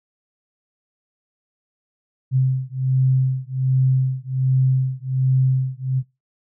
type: beating tone pair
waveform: sine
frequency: 130.2 / 131.5 Hz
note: C3 / C3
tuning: -8 / +9 cents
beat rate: 1.3 Hz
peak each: -19 dBFS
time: 2.31-6.03 s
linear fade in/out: 50 ms
effects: noise-tail reverb RT60 0.2 s tail -18 dB re dry